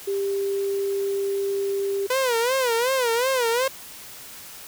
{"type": "tone", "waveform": "sine", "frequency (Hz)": 395.5, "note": "G4", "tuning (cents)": 15, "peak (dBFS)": -22, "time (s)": [0.07, 2.07], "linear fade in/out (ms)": 10}
{"type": "tone with vibrato", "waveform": "sawtooth", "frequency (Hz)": 493.9, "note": "B4", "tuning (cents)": 0, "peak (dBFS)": -16, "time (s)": [2.1, 3.68], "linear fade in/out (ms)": 5, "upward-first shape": "sine", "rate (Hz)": 2.7, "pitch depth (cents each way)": 140}
{"effects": ["white hiss -41 dBFS RMS until 4.67 s"]}